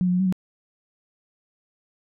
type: tone with pitch steps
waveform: sine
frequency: 181.9 / 179.4 / 181 / 189.9 / 183.8 Hz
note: F#3 / F3 / F#3 / F#3 / F#3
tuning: -29 / +47 / -38 / +45 / -11 cents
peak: -18 dBFS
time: 0.01-0.325 s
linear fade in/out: 0 ms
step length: 63 ms
effects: none